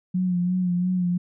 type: tone with vibrato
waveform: sine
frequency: 180.1 Hz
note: F#3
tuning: 46 cents flat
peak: -20 dBFS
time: 0.14-1.18 s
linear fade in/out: 10 ms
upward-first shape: sine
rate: 2.9 Hz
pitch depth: 40 cents each way
effects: none